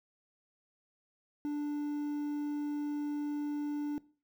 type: tone with quantisation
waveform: triangle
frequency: 293.7 Hz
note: D4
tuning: in tune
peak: -30 dBFS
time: 1.45-3.98 s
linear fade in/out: 0 ms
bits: 10
effects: noise-tail reverb RT60 0.4 s tail -20 dB re dry